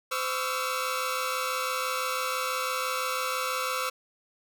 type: tone cluster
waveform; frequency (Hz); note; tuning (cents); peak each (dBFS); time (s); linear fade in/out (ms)
sawtooth; 514 / 1129 / 1295 / 1361; C5 / C#6 / E6 / F6; -31 / +31 / -31 / -45; -30; 0.11-3.9; 10
effects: none